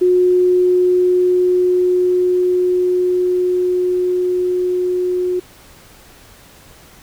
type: tone with level ramp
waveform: sine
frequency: 362.1 Hz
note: F#4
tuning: 37 cents flat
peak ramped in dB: -9 to -15 dBFS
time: 0.01-5.4 s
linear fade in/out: 10 ms
effects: pink hiss -44 dBFS RMS until 7.02 s